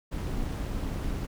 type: noise with amplitude modulation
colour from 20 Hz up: brown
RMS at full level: -29 dBFS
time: 0.11-1.27 s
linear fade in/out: 20 ms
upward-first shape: sine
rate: 238 Hz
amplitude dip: 60%
effects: none